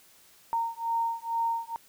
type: beating tone pair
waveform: sine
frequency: 920 / 922.2 Hz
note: A#5 / A#5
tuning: -23 / -19 cents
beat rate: 2.2 Hz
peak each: -30 dBFS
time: 0.53-1.76 s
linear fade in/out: 0 ms
effects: white hiss -58 dBFS RMS until 1.88 s